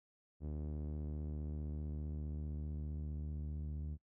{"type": "tone with low-pass filter sweep", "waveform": "sawtooth", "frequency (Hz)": 75.3, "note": "D2", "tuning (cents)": 44, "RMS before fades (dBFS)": -42, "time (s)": [0.4, 3.98], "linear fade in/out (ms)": 50, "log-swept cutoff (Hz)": [380, 180], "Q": 0.84, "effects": ["noise-tail reverb RT60 0.1 s tail -24 dB re dry"]}